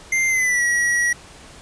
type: tone with pitch glide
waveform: square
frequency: 2093 to 1919.3 Hz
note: C7 to B6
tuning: 0 to -50 cents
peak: -17 dBFS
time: 0.12-1.13 s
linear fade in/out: 5 ms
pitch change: -150 cents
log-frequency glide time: 0.28-0.64 s
effects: pink hiss -43 dBFS RMS until 1.61 s + resampled to 22050 Hz